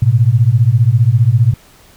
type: beating tone pair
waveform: sine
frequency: 109.4 / 124.4 Hz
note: A2 / B2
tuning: -9 / +13 cents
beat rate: 15 Hz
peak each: -10 dBFS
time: 0.02-1.54 s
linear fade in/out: 5 ms
effects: pink hiss -45 dBFS RMS until 1.96 s